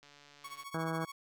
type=click train; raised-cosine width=0.2 ms; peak=-40 dBFS; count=88; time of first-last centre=0.03-0.634 s; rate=144 Hz
type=tone with tremolo; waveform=sawtooth; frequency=1112 Hz; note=C#6; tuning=5 cents sharp; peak=-37 dBFS; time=0.44-1.12 s; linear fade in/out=5 ms; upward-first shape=triangle; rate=14 Hz; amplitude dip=90%
type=harmonic tone; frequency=162.7 Hz; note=E3; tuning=22 cents flat; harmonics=1 / 2 / 3 / 4 / 5 / 6 / 7 / 8 / 9 / 10; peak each=-37 / -40 / -42 / -43 / -44 / -45 / -45 / -46 / -47 / -47 dBFS; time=0.74-1.05 s; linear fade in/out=5 ms
effects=none